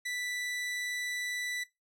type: tone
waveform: sawtooth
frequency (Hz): 1975.5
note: B6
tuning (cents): 0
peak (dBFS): -30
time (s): 0.05-1.64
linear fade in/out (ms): 10
effects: noise-tail reverb RT60 0.2 s tail -18 dB re dry + low-pass 11000 Hz 12 dB/octave